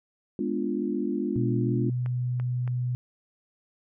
sine chord, G# diminished seventh, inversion none, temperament equal, 207.7 / 246.9 / 293.7 / 349.2 Hz, G#3 / B3 / D4 / F4, 0 / 0 / 0 / 0 cents, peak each -31 dBFS, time 0.39-1.9 s, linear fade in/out 2 ms
sine tone with pitch glide, 122.4 to 123.97 Hz, B2 to B2, -15 to +7 cents, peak -25 dBFS, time 1.36-2.95 s, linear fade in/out 0 ms, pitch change +22 cents, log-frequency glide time 1.61-1.72 s
clicks, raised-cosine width 0.5 ms, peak -27 dBFS, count 3, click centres 2.061 / 2.399 / 2.677 s
effects none

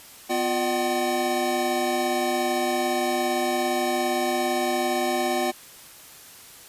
square tone cluster, 247.5 / 353.7 / 600 / 760 Hz, B3 / F4 / D5 / F#5, +4 / +22 / +37 / +46 cents, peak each -31 / -28 / -30 / -27 dBFS, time 0.29-5.52 s, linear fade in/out 20 ms, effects white hiss -46 dBFS RMS until 6.68 s + resampled to 32000 Hz

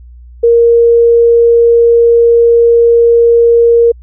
sine tone, 467.9 Hz, A#4, 6 cents sharp, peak -3 dBFS, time 0.43-3.92 s, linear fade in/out 10 ms, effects added 60 Hz sine -31 dBFS peak until 4.02 s

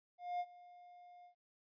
triangle tone with ADSR envelope, 710 Hz, F5, 28 cents sharp, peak -33 dBFS, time 0.18-1.35 s, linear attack 220 ms, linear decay 50 ms, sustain -21 dB, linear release 100 ms, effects resampled to 11025 Hz

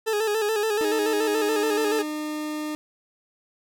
40% pulse tone with vibrato, 428.6 Hz, A4, 45 cents flat, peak -21 dBFS, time 0.06-2.03 s, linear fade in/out 20 ms, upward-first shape square, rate 7 Hz, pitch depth 56 cents each way
40% pulse tone with pitch glide, 311.1 to 304 Hz, D#4 to D#4, 0 to -40 cents, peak -27 dBFS, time 0.81-2.75 s, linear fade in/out 0 ms, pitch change -40 cents, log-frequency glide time 1.28-1.81 s
effects none

